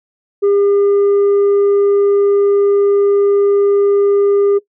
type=tone; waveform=sine; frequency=402.7 Hz; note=G4; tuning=47 cents sharp; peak=-6 dBFS; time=0.42-4.59 s; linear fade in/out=20 ms; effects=noise-tail reverb RT60 0.1 s tail -19 dB re dry + tanh soft clip ceiling -8 dBFS